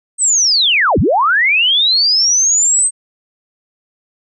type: linear two-way sweep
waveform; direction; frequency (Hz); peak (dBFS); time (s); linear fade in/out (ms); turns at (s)
sine; down then up; 8400 to 52.5 to 8400; -9; 0.18-2.91; 50; 0.99
effects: none